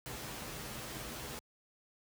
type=noise with comb filter; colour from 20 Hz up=pink; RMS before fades=-43 dBFS; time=0.06-1.39 s; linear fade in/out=0 ms; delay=11 ms; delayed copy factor=-0.65; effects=high-pass 60 Hz 12 dB/octave